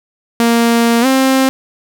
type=tone with pitch glide; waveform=sawtooth; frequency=233.1 to 264.7 Hz; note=A#3 to C4; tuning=0 to +20 cents; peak=-5 dBFS; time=0.4-1.49 s; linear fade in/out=0 ms; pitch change=+220 cents; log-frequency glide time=1.01-1.06 s; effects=none